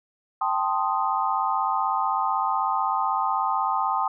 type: chord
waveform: sine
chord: A half-diminished seventh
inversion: third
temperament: equal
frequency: 784 / 880 / 1046.5 / 1244.5 Hz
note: G5 / A5 / C6 / Eb6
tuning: 0 / 0 / 0 / 0 cents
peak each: -27 dBFS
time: 0.41-4.08 s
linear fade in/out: 5 ms
effects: none